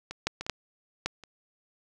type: clicks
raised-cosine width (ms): 0.2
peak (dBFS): -20 / -9 / -18 / -21 / -10 / -11 / -29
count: 7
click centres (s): 0.11 / 0.27 / 0.41 / 0.465 / 0.497 / 1.06 / 1.237
effects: none